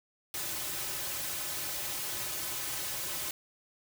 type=noise with comb filter; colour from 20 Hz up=white; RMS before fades=-36 dBFS; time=0.34-3.31 s; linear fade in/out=2 ms; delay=4.3 ms; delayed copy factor=-0.85; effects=none